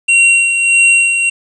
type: tone with tremolo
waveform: square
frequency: 2746 Hz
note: F7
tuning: 30 cents flat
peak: -6 dBFS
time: 0.08-1.3 s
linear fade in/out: 10 ms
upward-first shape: sine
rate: 1.6 Hz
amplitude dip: 50%
effects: resampled to 24000 Hz + 7-bit